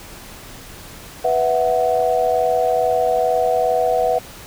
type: chord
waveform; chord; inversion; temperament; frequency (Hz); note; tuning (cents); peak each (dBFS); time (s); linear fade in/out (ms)
sine; B suspended fourth; none; just; 493.9 / 658.5 / 740.8; B4 / E5 / F#5; 0 / -2 / +2; -19; 1.24-4.19; 10
effects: pink hiss -38 dBFS RMS until 4.46 s